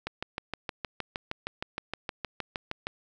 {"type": "click train", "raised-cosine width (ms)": 0.3, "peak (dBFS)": -16, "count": 19, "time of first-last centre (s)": [0.07, 2.869], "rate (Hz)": 6.43, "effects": []}